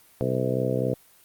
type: harmonic tone with a mistuned harmonic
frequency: 63.8 Hz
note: C2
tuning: 43 cents flat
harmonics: 2 / 3 / 4 / 5 / 6 / 7 / 8 / 9 / 10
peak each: -28 / -32 / -32 / -34 / -34 / -30 / -28 / -41 / -35 dBFS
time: 0.21-0.94 s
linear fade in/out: 0 ms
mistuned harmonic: 10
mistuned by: +15 cents
effects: white hiss -56 dBFS RMS until 1.24 s + Opus 32 kbps